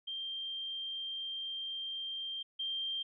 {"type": "tone pair in turn", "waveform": "sine", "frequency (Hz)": [3172, 3172], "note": ["G7", "G7"], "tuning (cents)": [20, 20], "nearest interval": "unison", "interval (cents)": 0, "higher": "neither", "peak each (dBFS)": [-37, -34], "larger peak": "second", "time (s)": [[0.07, 2.43], [2.59, 3.03]], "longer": "first", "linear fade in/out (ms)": 10, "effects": []}